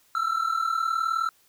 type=tone pair together; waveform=triangle; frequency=1318.5 / 1357.9 Hz; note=E6 / F6; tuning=0 / -49 cents; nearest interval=minor second; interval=51 cents; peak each=-24 / -25 dBFS; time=0.15-1.29 s; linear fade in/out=2 ms; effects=white hiss -62 dBFS RMS until 1.48 s